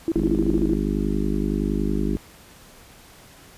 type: tone bursts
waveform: sine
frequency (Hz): 329.6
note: E4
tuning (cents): 0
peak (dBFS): -18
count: 9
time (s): 0.08-0.734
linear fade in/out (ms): 0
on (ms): 38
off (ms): 39
type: harmonic tone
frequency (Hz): 50.7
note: G#1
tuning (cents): -41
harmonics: 1 / 3 / 4 / 5 / 6 / 7 / 8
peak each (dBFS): -26 / -30 / -26 / -29 / -28 / -31 / -33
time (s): 0.16-2.17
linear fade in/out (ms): 0
effects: pink hiss -48 dBFS RMS until 3.57 s + resampled to 32000 Hz